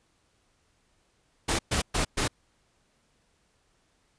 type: noise bursts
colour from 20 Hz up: pink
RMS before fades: -26 dBFS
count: 4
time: 1.48-2.28 s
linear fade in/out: 10 ms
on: 110 ms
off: 120 ms
effects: pink hiss -69 dBFS RMS until 4.18 s + resampled to 22050 Hz